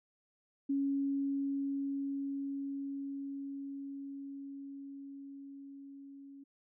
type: tone with level ramp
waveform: sine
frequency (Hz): 277.2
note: C#4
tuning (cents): 0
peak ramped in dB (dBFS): -29 to -49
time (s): 0.69-6.44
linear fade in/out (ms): 10
effects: none